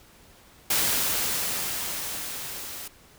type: noise with level ramp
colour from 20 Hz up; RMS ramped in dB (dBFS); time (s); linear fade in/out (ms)
white; -23 to -38; 0.7-2.88; 5
effects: pink hiss -54 dBFS RMS until 3.18 s